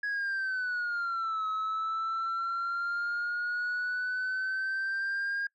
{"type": "exponential two-way sweep", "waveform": "sine", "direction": "down then up", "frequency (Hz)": [1674, 1283, 1623], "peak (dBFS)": -27, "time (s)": [0.03, 5.47], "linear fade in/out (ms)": 5, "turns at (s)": 1.47, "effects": ["noise-tail reverb RT60 0.1 s tail -23 dB re dry", "tanh soft clip ceiling -28 dBFS"]}